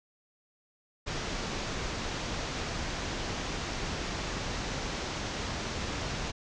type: low-pass noise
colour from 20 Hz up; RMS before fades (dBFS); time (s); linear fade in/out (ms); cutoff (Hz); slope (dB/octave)
pink; -35; 1.06-6.32; 20; 6800; 48
effects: none